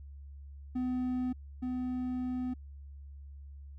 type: tone pair in turn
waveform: triangle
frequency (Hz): 252.4 / 252.4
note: B3 / B3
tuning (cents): +38 / +38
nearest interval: unison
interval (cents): 0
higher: neither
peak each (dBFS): -28 / -30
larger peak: first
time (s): 0.75-1.33 / 1.62-2.54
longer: second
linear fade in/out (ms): 10
effects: added 70 Hz sine -45 dBFS peak until 3.78 s